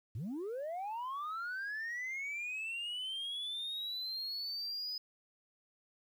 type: linear sweep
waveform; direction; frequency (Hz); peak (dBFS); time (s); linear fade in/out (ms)
sine; up; 89.4 to 5020; -35; 0.15-4.98; 5
effects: tanh soft clip ceiling -36 dBFS + 11-bit